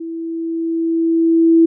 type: tone with level ramp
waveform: sine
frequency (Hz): 329.6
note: E4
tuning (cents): 0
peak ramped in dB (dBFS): -24 to -6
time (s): 0-1.66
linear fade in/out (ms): 10
effects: none